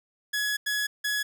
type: tone bursts at uneven times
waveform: sawtooth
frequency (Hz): 1686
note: G#6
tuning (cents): +26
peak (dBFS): -22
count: 3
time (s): 0.33-0.57 / 0.66-0.87 / 1.04-1.23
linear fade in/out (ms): 10
effects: none